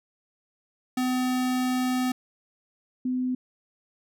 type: tone pair in turn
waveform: square / sine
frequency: 253.6 / 253.6 Hz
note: B3 / B3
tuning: +46 / +46 cents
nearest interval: unison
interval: 0 cents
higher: neither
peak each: -24 dBFS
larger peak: neither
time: 0.97-2.12 / 3.05-3.35 s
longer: first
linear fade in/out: 5 ms
effects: none